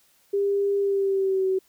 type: tone with pitch glide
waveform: sine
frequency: 400.2 to 378.4 Hz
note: G4 to F#4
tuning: +36 to +39 cents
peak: -20 dBFS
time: 0.33-1.59 s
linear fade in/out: 10 ms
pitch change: -97 cents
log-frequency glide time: 0.79-1.47 s
effects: white hiss -62 dBFS RMS until 1.68 s